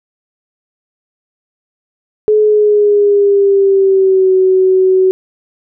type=tone with pitch glide; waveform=sine; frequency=426.2 to 375.3 Hz; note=G#4 to F#4; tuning=+45 to +25 cents; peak=-6 dBFS; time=2.28-5.11 s; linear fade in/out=0 ms; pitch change=-220 cents; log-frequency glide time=2.41-4.32 s; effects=none